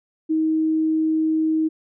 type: tone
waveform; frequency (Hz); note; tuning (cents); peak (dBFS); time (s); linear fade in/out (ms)
sine; 316.2; D#4; +28; -17; 0.29-1.69; 20
effects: none